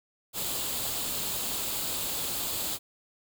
white noise with comb filter, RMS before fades -32 dBFS, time 0.33-2.79 s, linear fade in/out 50 ms, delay 0.26 ms, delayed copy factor +0.5, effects none

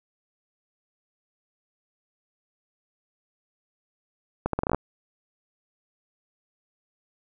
accelerating click train, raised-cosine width 1 ms, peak -10 dBFS, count 9, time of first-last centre 4.46-4.746 s, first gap 73 ms, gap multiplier 0.78, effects none

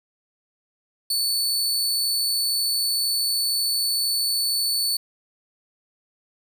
sawtooth tone, 4469 Hz, C#8, 13 cents sharp, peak -18 dBFS, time 1.1-4.97 s, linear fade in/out 5 ms, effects none

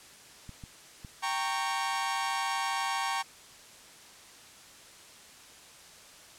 clicks, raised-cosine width 5 ms, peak -31 dBFS, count 3, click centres 0.493 / 0.638 / 1.048 s
sawtooth chord, G diminished, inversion none, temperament equal with one note detuned, 784 / 922.7 / 1108.7 Hz, G5 / Bb5 / Db6, 0 / -18 / 0 cents, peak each -30 dBFS, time 1.22-3.23 s, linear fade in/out 20 ms
effects white hiss -52 dBFS RMS until 6.38 s + low-pass 9000 Hz 12 dB/octave

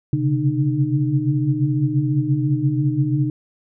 sine tone cluster, 129.1 / 137.8 / 143.7 / 304.7 Hz, C3 / C#3 / D3 / D#4, -23 / -10 / -37 / -36 cents, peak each -22 dBFS, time 0.13-3.3 s, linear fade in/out 2 ms, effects none

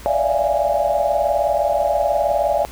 sine tone cluster, 573 / 593 / 659 / 698 / 827 Hz, D5 / D5 / E5 / F5 / G#5, -43 / +17 / -1 / -1 / -8 cents, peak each -22 dBFS, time 0.06-2.65 s, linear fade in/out 0 ms, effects added 56 Hz sine -37 dBFS peak until 2.71 s + pink hiss -40 dBFS RMS until 2.71 s

